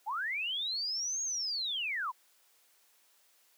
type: linear two-way sweep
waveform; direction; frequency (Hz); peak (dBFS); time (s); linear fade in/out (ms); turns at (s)
sine; up then down; 770 to 6645 to 903; -32; 0.06-2.12; 20; 1.22
effects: white hiss -67 dBFS RMS until 3.57 s + high-pass 400 Hz 12 dB/octave